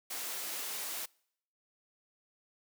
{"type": "high-pass noise", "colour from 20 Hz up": "white", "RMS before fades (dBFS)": -39, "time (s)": [0.1, 1.06], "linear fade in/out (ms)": 10, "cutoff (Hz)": 320, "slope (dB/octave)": 12, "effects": ["noise-tail reverb RT60 0.7 s tail -26 dB re dry"]}